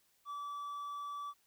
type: tone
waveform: triangle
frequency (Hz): 1154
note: D6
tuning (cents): -31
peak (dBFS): -38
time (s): 0.25-1.34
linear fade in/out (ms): 50
effects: white hiss -73 dBFS RMS until 1.46 s